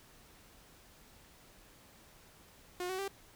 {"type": "tone with pitch steps", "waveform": "sawtooth", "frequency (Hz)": [359, 375.5, 392.9], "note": ["F4", "F#4", "G4"], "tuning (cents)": [48, 26, 4], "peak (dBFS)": -32, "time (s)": [2.8, 3.079], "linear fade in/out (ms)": 2, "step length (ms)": 93, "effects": ["pink hiss -60 dBFS RMS until 3.35 s"]}